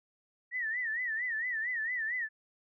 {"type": "tone with vibrato", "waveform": "sine", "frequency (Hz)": 1875, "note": "A#6", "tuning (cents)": 10, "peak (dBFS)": -31, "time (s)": [0.51, 2.29], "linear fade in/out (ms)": 50, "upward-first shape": "sine", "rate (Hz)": 4.4, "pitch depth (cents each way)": 130, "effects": []}